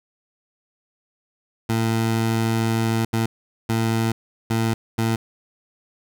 20% pulse tone bursts at uneven times, 113 Hz, A2, 47 cents sharp, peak -14 dBFS, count 5, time 1.69-3.05 / 3.13-3.26 / 3.69-4.12 / 4.5-4.74 / 4.98-5.16 s, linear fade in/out 5 ms, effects none

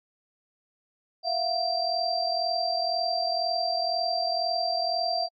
sine tone cluster, 672 / 714 / 4707 Hz, E5 / F5 / D8, +33 / +38 / +3 cents, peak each -29 dBFS, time 1.23-5.29 s, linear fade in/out 50 ms, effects AAC 48 kbps

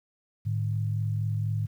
sine tone pair together, 106.96 / 151.1 Hz, A2 / D3, -49 / +50 cents, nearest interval tritone, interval 599 cents, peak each -26 / -33 dBFS, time 0.45-1.67 s, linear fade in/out 20 ms, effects 10-bit

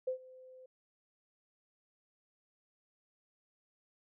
sine tone with ADSR envelope, 514 Hz, C5, 31 cents flat, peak -30 dBFS, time 0.07-0.66 s, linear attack 9 ms, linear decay 98 ms, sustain -22 dB, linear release 5 ms, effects none

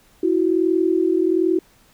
sine tone pair together, 328.8 / 370 Hz, E4 / F#4, -4 / 0 cents, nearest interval major second, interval 204 cents, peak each -18 dBFS, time 0.23-1.59 s, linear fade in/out 5 ms, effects pink hiss -55 dBFS RMS until 1.93 s

